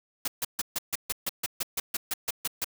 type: noise bursts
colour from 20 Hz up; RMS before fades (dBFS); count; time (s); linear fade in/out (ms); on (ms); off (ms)
white; -29; 15; 0.25-2.645; 5; 29; 140
effects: none